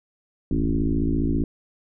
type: tone with frequency modulation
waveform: sine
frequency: 155.56 Hz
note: D#3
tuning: in tune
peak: -19 dBFS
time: 0.51-1.44 s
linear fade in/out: 2 ms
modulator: 54.9 Hz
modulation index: 3.2
effects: none